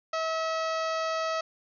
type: harmonic tone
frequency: 645 Hz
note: E5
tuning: 38 cents flat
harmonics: 1 / 2 / 3 / 4 / 5 / 6 / 7 / 8 / 9 / 10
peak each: -30 / -31 / -39 / -42 / -45 / -47 / -43 / -47 / -50 / -51 dBFS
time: 0.13-1.41 s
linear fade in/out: 5 ms
effects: none